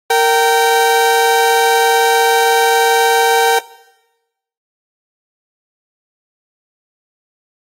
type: tone pair together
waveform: 30% pulse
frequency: 462 / 777 Hz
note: A#4 / G5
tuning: -16 / -16 cents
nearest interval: major sixth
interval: 900 cents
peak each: -10 dBFS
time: 0.1-3.59 s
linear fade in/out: 5 ms
effects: noise-tail reverb RT60 1.0 s tail -19 dB re dry + AAC 48 kbps